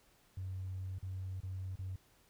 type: tone with dropouts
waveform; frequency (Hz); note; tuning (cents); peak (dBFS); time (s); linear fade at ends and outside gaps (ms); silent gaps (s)
triangle; 93.8; F#2; +24; -35; 0.37-1.96; 5; 0.986-1.027 / 1.404-1.432 / 1.757-1.789
effects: tanh soft clip ceiling -36 dBFS + pink hiss -68 dBFS RMS until 2.29 s